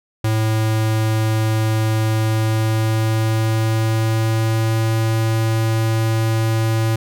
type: tone with pitch glide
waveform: square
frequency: 110 to 111.92 Hz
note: A2 to A2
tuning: 0 to +30 cents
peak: -16 dBFS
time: 0.24-6.96 s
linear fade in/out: 5 ms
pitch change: +30 cents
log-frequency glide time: 2.09-4.83 s
effects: none